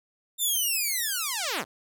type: linear sweep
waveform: 5% pulse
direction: down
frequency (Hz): 3659 to 93.9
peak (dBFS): -16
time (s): 0.38-1.65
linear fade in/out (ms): 50
effects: none